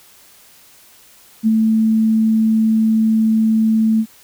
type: tone with ADSR envelope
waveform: sine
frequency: 220.9 Hz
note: A3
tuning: 7 cents sharp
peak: -9 dBFS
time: 1.43-4.06 s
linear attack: 39 ms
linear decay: 28 ms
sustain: -2 dB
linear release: 64 ms
effects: white hiss -47 dBFS RMS until 4.23 s